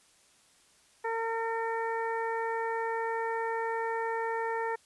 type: harmonic tone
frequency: 454.6 Hz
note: A#4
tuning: 43 cents flat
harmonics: 1 / 2 / 3 / 4 / 5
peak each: -33 / -33 / -42 / -38 / -48 dBFS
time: 1.04-4.76 s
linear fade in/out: 10 ms
effects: white hiss -63 dBFS RMS until 4.85 s + resampled to 24000 Hz